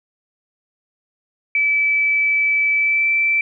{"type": "tone with pitch glide", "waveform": "sine", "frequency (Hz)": [2306, 2330], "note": ["D7", "D7"], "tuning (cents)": [-32, -14], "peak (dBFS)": -14, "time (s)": [1.55, 3.41], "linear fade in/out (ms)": 2, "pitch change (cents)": 18, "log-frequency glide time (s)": [2.75, 3.08], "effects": []}